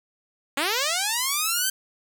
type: linear sweep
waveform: 5% pulse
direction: up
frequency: 263.3 to 1571 Hz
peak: -11 dBFS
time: 0.57-1.7 s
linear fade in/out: 5 ms
effects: none